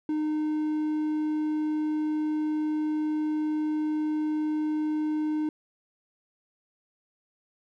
triangle tone, 306.3 Hz, D#4, 27 cents flat, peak -23 dBFS, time 0.09-5.49 s, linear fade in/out 2 ms, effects none

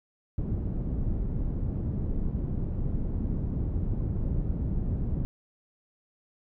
pink low-pass noise, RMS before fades -29 dBFS, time 0.38-5.25 s, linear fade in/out 0 ms, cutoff 210 Hz, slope 12 dB/octave, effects none

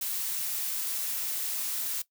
blue noise, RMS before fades -32 dBFS, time 0.01-2.02 s, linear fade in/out 5 ms, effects noise-tail reverb RT60 0.1 s tail -18 dB re dry

